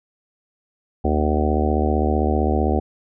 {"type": "harmonic tone", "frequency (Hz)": 75.5, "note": "D2", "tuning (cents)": 48, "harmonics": [1, 3, 4, 5, 6, 7, 8, 9, 10], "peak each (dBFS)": [-20, -24, -26, -25, -28, -30, -31, -31, -26], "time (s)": [1.04, 2.8], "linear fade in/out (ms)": 10, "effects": []}